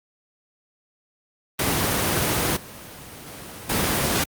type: noise with level steps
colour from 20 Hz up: pink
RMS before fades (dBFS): -21 / -39 / -37 / -21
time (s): 1.59-4.24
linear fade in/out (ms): 5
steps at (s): 2.56 / 3.26 / 3.69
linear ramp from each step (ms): 10
effects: high-pass 80 Hz 12 dB/octave + Opus 24 kbps